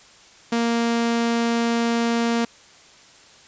sawtooth tone, 233.1 Hz, A#3, in tune, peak -15 dBFS, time 0.52-2.45 s, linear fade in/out 5 ms, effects white hiss -49 dBFS RMS until 3.47 s + resampled to 16000 Hz

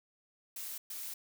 blue noise bursts at uneven times, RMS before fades -42 dBFS, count 2, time 0.56-0.78 / 0.9-1.14 s, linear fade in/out 5 ms, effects none

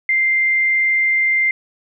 sine tone, 2093 Hz, C7, in tune, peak -13 dBFS, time 0.09-1.51 s, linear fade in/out 2 ms, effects none

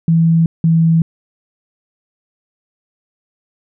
sine tone pair in turn, 164.7 / 163.88 Hz, E3 / E3, -1 / -10 cents, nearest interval unison, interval 9 cents, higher first, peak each -8 dBFS, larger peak neither, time 0.08-0.46 / 0.64-1.02 s, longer neither, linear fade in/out 2 ms, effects none

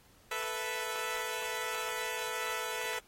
10% pulse chord, A suspended second, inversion none, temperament equal, 440 / 493.9 / 659.3 Hz, A4 / B4 / E5, 0 / 0 / 0 cents, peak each -30 / -29 / -33 dBFS, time 0.31-2.99 s, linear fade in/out 5 ms, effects pink hiss -63 dBFS RMS until 3.07 s + AAC 48 kbps

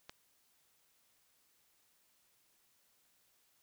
click, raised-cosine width 0.2 ms, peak -29 dBFS, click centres 0.095 s, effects white hiss -73 dBFS RMS until 3.62 s

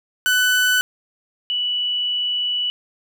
30% pulse / sine tone pair in turn, 1497 / 2955 Hz, F#6 / F#7, +20 / -3 cents, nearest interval octave, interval 1177 cents, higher second, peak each -12 / -19 dBFS, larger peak first, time 0.26-0.81 / 1.5-2.7 s, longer second, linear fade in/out 0 ms, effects none

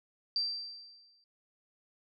sine tone with exponential decay, 4692 Hz, D8, 2 cents flat, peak -27 dBFS, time 0.36-1.24 s, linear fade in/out 1 ms, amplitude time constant 190 ms, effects none

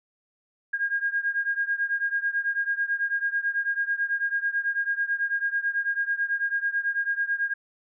sine beating tone pair, 1621 / 1630.1 Hz, G#6 / G#6, -42 / -33 cents, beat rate 9.1 Hz, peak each -26 / -28 dBFS, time 0.73-7.54 s, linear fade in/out 10 ms, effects none

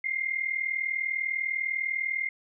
sine tone pair together, 2083 / 2123 Hz, C7 / C7, -8 / +25 cents, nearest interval unison, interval 33 cents, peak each -31 / -29 dBFS, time 0.04-2.29 s, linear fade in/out 5 ms, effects none

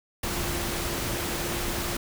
sine tone in noise, 346.7 Hz, F4, 13 cents flat, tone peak -37 dBFS, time 0.23-1.97 s, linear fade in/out 5 ms, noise pink, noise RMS -30 dBFS, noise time 0.23-1.97 s, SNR -10 dB, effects none

